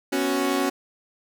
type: chord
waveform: sawtooth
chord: B suspended second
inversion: none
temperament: equal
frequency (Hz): 246.9 / 277.2 / 370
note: B3 / C#4 / F#4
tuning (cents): 0 / 0 / 0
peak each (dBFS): -26 / -20 / -22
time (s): 0.12-0.7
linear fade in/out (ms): 10
effects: none